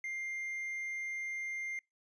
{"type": "tone", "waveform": "triangle", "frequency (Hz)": 2100, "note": "C7", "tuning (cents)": 6, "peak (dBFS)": -35, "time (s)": [0.04, 1.79], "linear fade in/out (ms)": 2, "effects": ["noise-tail reverb RT60 0.2 s tail -26 dB re dry", "resampled to 22050 Hz"]}